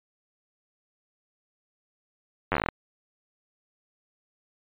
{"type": "slowing click train", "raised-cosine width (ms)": 0.5, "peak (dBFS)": -9, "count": 11, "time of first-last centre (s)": [2.52, 2.687], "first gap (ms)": 10, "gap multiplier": 1.11, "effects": ["resampled to 8000 Hz"]}